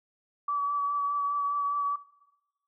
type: tone with vibrato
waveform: sine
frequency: 1147 Hz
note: D6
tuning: 41 cents flat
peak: -26 dBFS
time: 0.48-1.96 s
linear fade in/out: 5 ms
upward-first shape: sine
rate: 4.9 Hz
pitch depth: 17 cents each way
effects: noise-tail reverb RT60 1.0 s tail -20 dB re dry